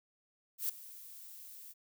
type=noise with ADSR envelope; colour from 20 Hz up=violet; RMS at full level=-33 dBFS; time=0.58-1.74 s; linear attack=110 ms; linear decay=9 ms; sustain=-18 dB; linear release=31 ms; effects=none